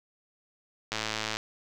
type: click train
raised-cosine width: 0.2 ms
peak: -13 dBFS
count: 50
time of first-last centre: 0.92-1.37 s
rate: 109 Hz
effects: none